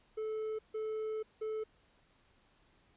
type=tone bursts at uneven times; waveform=triangle; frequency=435.3 Hz; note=A4; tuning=19 cents flat; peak=-33 dBFS; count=3; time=0.17-0.59 / 0.74-1.23 / 1.41-1.64 s; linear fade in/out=10 ms; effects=pink hiss -69 dBFS RMS until 2.96 s + resampled to 8000 Hz

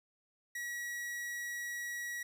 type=tone; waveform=45% pulse; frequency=1920 Hz; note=B6; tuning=49 cents flat; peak=-38 dBFS; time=0.55-2.23 s; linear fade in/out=5 ms; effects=none

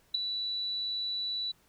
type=tone with ADSR envelope; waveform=sine; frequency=3951 Hz; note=B7; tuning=in tune; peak=-21 dBFS; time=0.14-1.52 s; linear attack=10 ms; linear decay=4 ms; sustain=-10 dB; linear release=11 ms; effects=pink hiss -66 dBFS RMS until 1.68 s

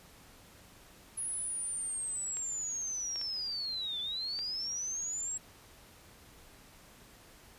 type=linear two-way sweep; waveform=sine; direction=down then up; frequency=10548 to 3456 to 7690 Hz; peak=-34 dBFS; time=1.17-5.38 s; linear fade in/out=10 ms; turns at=4 s
type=clicks; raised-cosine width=0.2 ms; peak=-28 dBFS; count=4; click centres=2.37 / 3.159 / 3.214 / 4.39 s
effects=pink hiss -57 dBFS RMS until 7.58 s + resampled to 32000 Hz

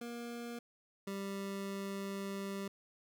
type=tone pair in turn; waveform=25% pulse; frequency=236.9 / 196.91 Hz; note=A#3 / G3; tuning=+28 / +8 cents; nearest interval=minor third; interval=320 cents; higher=first; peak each=-38 / -35 dBFS; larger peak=second; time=0.01-0.59 / 1.07-2.68 s; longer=second; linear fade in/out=5 ms; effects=none

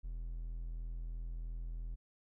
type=tone; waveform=triangle; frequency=41.5 Hz; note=E1; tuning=12 cents sharp; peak=-37 dBFS; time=0.03-1.96 s; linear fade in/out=20 ms; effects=none

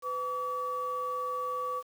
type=tone pair together; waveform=sine; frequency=502.9 / 1144 Hz; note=B4 / D6; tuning=+31 / -46 cents; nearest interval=octave + major second; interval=1423 cents; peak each=-36 / -31 dBFS; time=0.02-1.83 s; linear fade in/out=50 ms; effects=tanh soft clip ceiling -24 dBFS + 9-bit

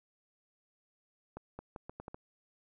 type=accelerating click train; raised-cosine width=1 ms; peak=-29 dBFS; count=7; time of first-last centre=1.37-2.145 s; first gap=220 ms; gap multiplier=0.78; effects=none

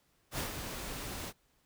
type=noise with ADSR envelope; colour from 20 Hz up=pink; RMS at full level=-35 dBFS; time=0.31-1.33 s; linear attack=73 ms; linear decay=120 ms; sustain=-6 dB; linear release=48 ms; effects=pink hiss -72 dBFS RMS until 1.65 s

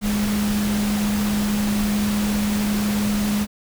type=tone in noise; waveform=sine; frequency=207.7 Hz; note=G#3; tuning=in tune; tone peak=-19 dBFS; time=0.01-3.47 s; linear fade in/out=50 ms; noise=pink; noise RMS=-28 dBFS; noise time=0.01-3.47 s; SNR=+6 dB; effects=none

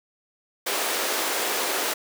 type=high-pass noise; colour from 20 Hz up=pink; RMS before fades=-26 dBFS; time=0.66-1.94 s; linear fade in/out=10 ms; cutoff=360 Hz; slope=24 dB/octave; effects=none

